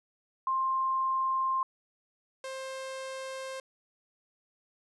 sine / sawtooth tone pair in turn, 1055 / 528.6 Hz, C6 / C5, +14 / +18 cents, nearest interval octave, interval 1196 cents, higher first, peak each -26 / -33 dBFS, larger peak first, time 0.47-1.63 / 2.44-3.6 s, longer neither, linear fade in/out 2 ms, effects resampled to 24000 Hz

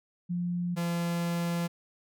sine / 45% pulse tone pair in turn, 175.6 / 171.19 Hz, F3 / F3, +10 / -34 cents, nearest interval unison, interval 44 cents, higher first, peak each -28 / -28 dBFS, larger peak neither, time 0.29-0.76 / 0.76-1.68 s, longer second, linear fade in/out 20 ms, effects none

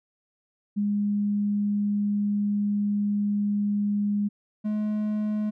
sine / triangle tone pair in turn, 205.2 / 211.9 Hz, G#3 / G#3, -21 / +35 cents, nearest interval minor second, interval 56 cents, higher second, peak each -22 dBFS, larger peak neither, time 0.76-4.29 / 4.64-5.51 s, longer first, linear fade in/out 20 ms, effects none

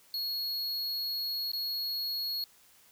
square tone with dropouts, 4325 Hz, C#8, 43 cents flat, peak -32 dBFS, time 0.14-2.44 s, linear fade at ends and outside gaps 1 ms, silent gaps 1.517-1.533 s, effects white hiss -61 dBFS RMS until 2.91 s

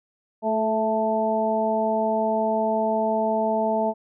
harmonic tone with a mistuned harmonic, 220 Hz, A3, in tune, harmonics 1 / 2 / 3 / 4, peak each -27 / -28 / -23 / -26 dBFS, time 0.42-3.94 s, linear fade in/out 50 ms, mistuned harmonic 2, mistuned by -22 cents, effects none

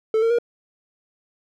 triangle tone with pitch steps, 440 / 456.6 / 473.8 Hz, A4 / A#4 / A#4, 0 / -36 / +28 cents, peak -14 dBFS, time 0.14-0.386 s, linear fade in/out 2 ms, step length 82 ms, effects none

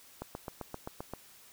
click train, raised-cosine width 1 ms, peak -24 dBFS, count 8, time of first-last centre 0.22-1.136 s, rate 7.64 Hz, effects white hiss -57 dBFS RMS until 1.52 s

